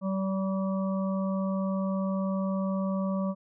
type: harmonic tone with a mistuned harmonic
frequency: 191.8 Hz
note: G3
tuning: 37 cents flat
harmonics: 1 / 3 / 5 / 6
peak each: -27 / -34 / -43 / -40 dBFS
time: 0.01-3.35 s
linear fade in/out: 50 ms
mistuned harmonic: 5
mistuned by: +21 cents
effects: none